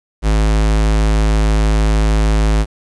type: tone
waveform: square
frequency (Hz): 53.2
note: G#1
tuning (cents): +42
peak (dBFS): -11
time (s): 0.22-2.66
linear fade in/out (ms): 50
effects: resampled to 22050 Hz + 7-bit